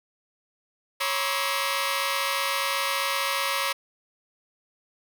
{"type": "tone cluster", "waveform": "15% pulse", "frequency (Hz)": [552, 957, 1049, 1152, 1296], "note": ["C#5", "A#5", "C6", "D6", "E6"], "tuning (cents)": [-7, 45, 4, -34, -30], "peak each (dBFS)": -25, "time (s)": [1, 3.73], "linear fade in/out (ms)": 10, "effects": []}